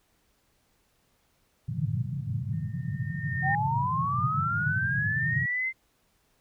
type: band-pass noise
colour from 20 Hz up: white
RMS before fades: -31 dBFS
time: 1.68-5.46 s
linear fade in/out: 5 ms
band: 100 to 160 Hz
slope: 48 dB/octave
type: tone with exponential growth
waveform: sine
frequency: 1827 Hz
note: A#6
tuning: 35 cents flat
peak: -24 dBFS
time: 2.53-3.55 s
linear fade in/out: 2 ms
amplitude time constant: 220 ms
type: linear sweep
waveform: sine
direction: up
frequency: 740 to 2093 Hz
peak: -26 dBFS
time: 3.42-5.73 s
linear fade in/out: 50 ms
effects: pink hiss -69 dBFS RMS until 6.4 s